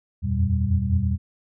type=tone cluster; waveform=sine; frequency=82 / 87.6 / 91.6 / 119.7 / 194.8 Hz; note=E2 / F2 / F#2 / A#2 / G3; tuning=-9 / +6 / -17 / +46 / -11 cents; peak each=-23 / -27 / -25 / -26 / -27 dBFS; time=0.22-1.18 s; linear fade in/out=50 ms; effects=none